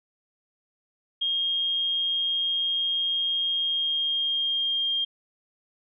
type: tone with pitch glide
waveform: sine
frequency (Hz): 3237 to 3211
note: G#7 to G7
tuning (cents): -45 to +41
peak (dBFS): -23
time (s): 1.21-5.05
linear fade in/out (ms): 10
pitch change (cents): -14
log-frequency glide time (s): 3.55-4.88
effects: none